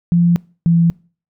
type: tone pair in turn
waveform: sine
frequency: 172.2 / 168.46 Hz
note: F3 / E3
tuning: -24 / +38 cents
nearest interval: unison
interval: 38 cents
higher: first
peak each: -9 dBFS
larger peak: neither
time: 0.12-0.36 / 0.66-0.9 s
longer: neither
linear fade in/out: 0 ms
effects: noise-tail reverb RT60 0.4 s tail -25 dB re dry